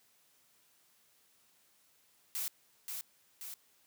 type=noise with echo; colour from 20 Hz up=blue; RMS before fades=-37 dBFS; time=2.35-2.48 s; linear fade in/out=0 ms; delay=530 ms; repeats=2; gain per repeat=-4 dB; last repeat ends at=3.54 s; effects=white hiss -69 dBFS RMS until 3.86 s + high-pass 80 Hz 12 dB/octave